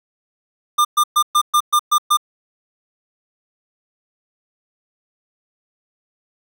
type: tone bursts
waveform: square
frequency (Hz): 1200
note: D6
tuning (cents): +37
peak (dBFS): -12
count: 8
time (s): 0.78-2.172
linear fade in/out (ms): 10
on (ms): 69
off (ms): 120
effects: none